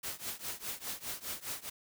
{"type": "noise with tremolo", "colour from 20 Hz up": "white", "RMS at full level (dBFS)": -37, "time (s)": [0.03, 1.7], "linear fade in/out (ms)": 10, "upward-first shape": "triangle", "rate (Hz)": 4.9, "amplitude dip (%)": 95, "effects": []}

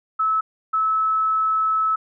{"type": "tone pair in turn", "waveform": "sine", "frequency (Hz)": [1300, 1300], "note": ["E6", "E6"], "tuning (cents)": [-24, -24], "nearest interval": "unison", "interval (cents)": 0, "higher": "neither", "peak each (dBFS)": -17, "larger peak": "neither", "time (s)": [[0.19, 0.41], [0.73, 1.96]], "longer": "second", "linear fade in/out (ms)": 10, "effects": []}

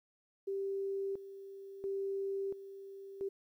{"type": "tone with tremolo", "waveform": "sine", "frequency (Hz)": 392, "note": "G4", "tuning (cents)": 0, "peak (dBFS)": -34, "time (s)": [0.47, 3.29], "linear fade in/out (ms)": 10, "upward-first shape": "square", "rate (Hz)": 0.73, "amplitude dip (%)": 75, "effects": ["12-bit"]}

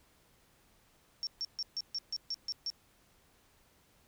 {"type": "tone bursts", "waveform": "sine", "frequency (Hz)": 5480, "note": "F8", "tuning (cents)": -34, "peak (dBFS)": -33, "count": 9, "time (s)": [1.23, 2.701], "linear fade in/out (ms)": 0, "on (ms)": 39, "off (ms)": 140, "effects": ["pink hiss -67 dBFS RMS until 4.07 s"]}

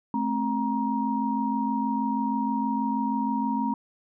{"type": "tone cluster", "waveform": "sine", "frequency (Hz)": [218.1, 264.4, 943], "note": ["A3", "C4", "A#5"], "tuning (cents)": [-15, 18, 20], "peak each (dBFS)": -28, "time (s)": [0.14, 3.74], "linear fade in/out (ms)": 2, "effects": []}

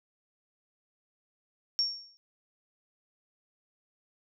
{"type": "tone with exponential decay", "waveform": "sine", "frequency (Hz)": 5510, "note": "F8", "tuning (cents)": -24, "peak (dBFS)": -22, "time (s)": [1.79, 2.17], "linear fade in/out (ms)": 0, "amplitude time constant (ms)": 82, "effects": []}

